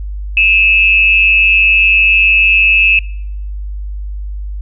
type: tone with amplitude modulation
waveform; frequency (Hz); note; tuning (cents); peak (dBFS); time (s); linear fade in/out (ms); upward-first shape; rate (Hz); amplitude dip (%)
sine; 2605; E7; -21; -3; 0.37-2.99; 2; sine; 193; 65
effects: noise-tail reverb RT60 0.8 s tail -24 dB re dry + added 50 Hz sine -19 dBFS peak until 4.61 s